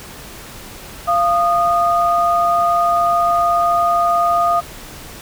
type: tone pair together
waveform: sine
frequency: 690.9 / 1231 Hz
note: F5 / D#6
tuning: -19 / -19 cents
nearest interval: minor seventh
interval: 1000 cents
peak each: -15 dBFS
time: 1.07-4.61 s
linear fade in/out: 20 ms
effects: pink hiss -35 dBFS RMS until 5.21 s